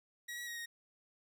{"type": "tone with pitch steps", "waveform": "sawtooth", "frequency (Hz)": [1910, 1926, 1886, 1868], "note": ["A#6", "B6", "A#6", "A#6"], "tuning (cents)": [42, -44, 20, 3], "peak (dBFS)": -38, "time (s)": [0.28, 0.66], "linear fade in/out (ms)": 10, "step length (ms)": 95, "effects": []}